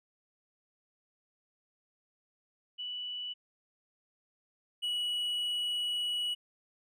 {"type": "tone pair in turn", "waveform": ["sine", "triangle"], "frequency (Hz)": [2960, 2931], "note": ["F#7", "F#7"], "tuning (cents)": [0, -17], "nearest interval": "unison", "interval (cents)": 17, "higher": "first", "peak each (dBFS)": [-36, -29], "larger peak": "second", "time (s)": [[2.78, 3.34], [4.82, 6.35]], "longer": "second", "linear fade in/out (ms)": 20, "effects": []}